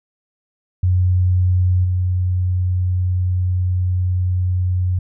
sine tone with level steps, 91 Hz, F#2, 28 cents flat, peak -12 / -15 dBFS, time 0.83-4.99 s, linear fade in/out 5 ms, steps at 1.84 s, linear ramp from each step 10 ms, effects none

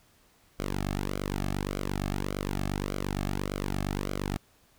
sawtooth tone with flanger, 48.67 Hz, G1, 12 cents flat, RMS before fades -32 dBFS, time 0.59-4.37 s, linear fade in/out 0 ms, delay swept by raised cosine 1.1 to 2.09 ms, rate 1.7 Hz, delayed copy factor -0.85, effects pink hiss -63 dBFS RMS until 4.78 s

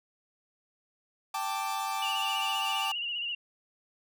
45% pulse chord, G suspended second, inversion none, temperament equal, 784 / 880 / 1174.7 Hz, G5 / A5 / D6, 0 / 0 / 0 cents, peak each -35 dBFS, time 1.34-2.92 s, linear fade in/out 5 ms
sine tone with vibrato, 2847 Hz, F7, 33 cents sharp, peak -31 dBFS, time 2.02-3.35 s, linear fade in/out 5 ms, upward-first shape sine, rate 15 Hz, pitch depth 56 cents each way
effects none

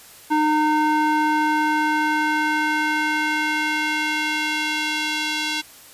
square tone with band-pass filter sweep, 305.8 Hz, D#4, 30 cents flat, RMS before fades -21 dBFS, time 0.3-5.62 s, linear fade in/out 20 ms, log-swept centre 820 to 3500 Hz, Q 1.3, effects white hiss -45 dBFS RMS until 5.93 s + resampled to 32000 Hz

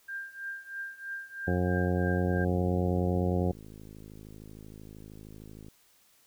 sine tone with tremolo, 1592 Hz, G6, 26 cents sharp, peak -33 dBFS, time 0.08-2.45 s, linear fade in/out 10 ms, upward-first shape triangle, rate 3.1 Hz, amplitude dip 90%
harmonic tone, 89.8 Hz, F2, 49 cents sharp, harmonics 1 / 2 / 3 / 4 / 5 / 6 / 7 / 8 / 9, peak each -29 / -30 / -36 / -34 / -36 / -36 / -49 / -39 / -46 dBFS, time 1.47-3.52 s, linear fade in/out 10 ms
click train, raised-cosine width 3 ms, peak -35 dBFS, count 183, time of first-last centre 2.25-5.684 s, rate 53 Hz
effects white hiss -64 dBFS RMS until 6.26 s

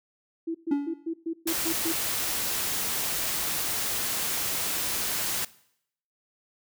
sine tone bursts, 329.6 Hz, E4, in tune, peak -27 dBFS, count 8, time 0.47-1.926 s, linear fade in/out 10 ms, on 77 ms, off 120 ms
triangle tone with exponential decay, 285 Hz, C#4, 48 cents sharp, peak -17 dBFS, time 0.71-1.12 s, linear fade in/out 5 ms, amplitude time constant 87 ms
white noise, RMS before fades -29 dBFS, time 1.47-5.45 s, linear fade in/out 5 ms
effects noise-tail reverb RT60 0.7 s tail -20 dB re dry

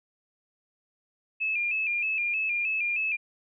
sine tone with vibrato, 2501 Hz, D#7, 8 cents sharp, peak -25 dBFS, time 1.4-3.17 s, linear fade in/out 20 ms, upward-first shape square, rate 3.2 Hz, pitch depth 67 cents each way, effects none

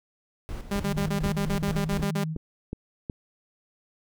brown noise with tremolo, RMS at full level -33 dBFS, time 0.49-2.05 s, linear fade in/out 0 ms, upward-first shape square, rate 4.2 Hz, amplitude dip 60%
sawtooth tone bursts, 200.4 Hz, G3, 38 cents sharp, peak -22 dBFS, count 12, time 0.71-2.24 s, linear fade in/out 5 ms, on 89 ms, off 42 ms
sine tone with pitch glide, 155.56 to 158.28 Hz, D#3 to D#3, 0 to +30 cents, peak -28 dBFS, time 0.82-2.37 s, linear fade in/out 50 ms, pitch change +30 cents, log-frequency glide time 1.03-1.47 s
click train, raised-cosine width 3 ms, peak -19 dBFS, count 6, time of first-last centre 1.26-3.098 s, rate 2.72 Hz
effects none

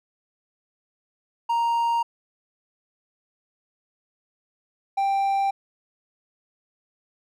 triangle tone pair in turn, 933 / 786.8 Hz, A#5 / G5, +1 / +6 cents, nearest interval minor third, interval 295 cents, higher first, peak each -18 dBFS, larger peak neither, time 1.49-2.03 / 4.97-5.51 s, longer neither, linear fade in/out 10 ms, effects none

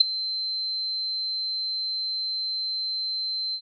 sine tone with ADSR envelope, 4100 Hz, C8, 36 cents flat, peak -8 dBFS, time 0-3.61 s, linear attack 9 ms, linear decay 10 ms, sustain -18 dB, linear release 69 ms, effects none

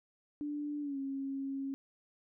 sine tone with pitch glide, 293.7 to 272.5 Hz, D4 to C#4, 0 to -29 cents, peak -35 dBFS, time 0.41-1.74 s, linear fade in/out 0 ms, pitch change -129 cents, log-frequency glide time 0.81-0.98 s, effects none

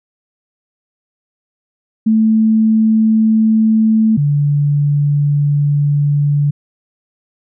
sine tone pair in turn, 220 / 144.86 Hz, A3 / D3, 0 / -23 cents, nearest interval perfect fifth, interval 723 cents, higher first, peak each -8 / -10 dBFS, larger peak first, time 2.06-4.17 / 4.17-6.51 s, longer second, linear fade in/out 10 ms, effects none

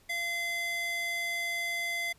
square tone with high-pass filter, 686 Hz, F5, 31 cents flat, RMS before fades -33 dBFS, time 0.09-2.13 s, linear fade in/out 10 ms, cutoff 1600 Hz, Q 7.1, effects pink hiss -63 dBFS RMS until 2.18 s + resampled to 32000 Hz

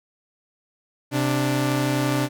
sawtooth tone pair together, 130.81 / 293.7 Hz, C3 / D4, 0 / 0 cents, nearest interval octave + major second, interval 1400 cents, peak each -19 dBFS, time 1.11-2.29 s, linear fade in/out 50 ms, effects none

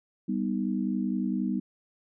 sine chord, G augmented, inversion none, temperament equal, 196 / 246.9 / 311.1 Hz, G3 / B3 / D#4, 0 / 0 / 0 cents, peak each -29 / -30 / -33 dBFS, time 0.28-1.6 s, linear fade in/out 10 ms, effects none

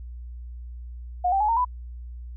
sine tone with pitch steps, 720 / 780.6 / 846.4 / 917.7 / 995 Hz, F#5 / G5 / G#5 / A#5 / B5, -47 / -8 / +33 / -27 / +13 cents, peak -19 dBFS, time 1.24-1.65 s, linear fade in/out 10 ms, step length 82 ms, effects added 60 Hz sine -35 dBFS peak until 2.36 s

